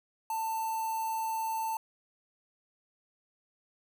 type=tone with notch filter; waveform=square; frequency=891 Hz; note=A5; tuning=22 cents sharp; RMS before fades=-33 dBFS; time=0.3-1.77 s; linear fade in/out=2 ms; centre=3500 Hz; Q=0.52; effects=none